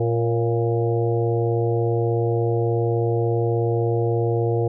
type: harmonic tone with a mistuned harmonic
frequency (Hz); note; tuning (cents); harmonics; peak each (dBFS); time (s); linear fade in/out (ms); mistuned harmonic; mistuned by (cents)
116.54; A#2; 0; 1 / 3 / 4 / 5 / 6 / 7; -21 / -25 / -23 / -34 / -31 / -37; 0-4.68; 5; 5; -54
effects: none